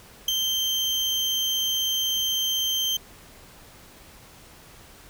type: tone with ADSR envelope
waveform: 35% pulse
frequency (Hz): 3136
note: G7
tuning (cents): 0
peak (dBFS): -16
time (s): 0.28-2.97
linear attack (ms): 4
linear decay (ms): 11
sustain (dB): -5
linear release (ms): 5
effects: pink hiss -49 dBFS RMS until 5.09 s